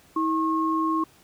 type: tone pair together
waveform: sine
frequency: 321.2 / 1083 Hz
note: E4 / C#6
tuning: -45 / -41 cents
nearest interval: octave + major sixth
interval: 2104 cents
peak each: -24 dBFS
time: 0.16-1.04 s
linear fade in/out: 5 ms
effects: pink hiss -56 dBFS RMS until 1.23 s + high-pass 60 Hz 12 dB/octave